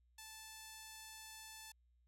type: tone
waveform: 5% pulse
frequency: 877 Hz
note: A5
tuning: 6 cents flat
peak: -40 dBFS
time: 0.18-1.72 s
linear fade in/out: 5 ms
effects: added 60 Hz sine -70 dBFS peak until 2.07 s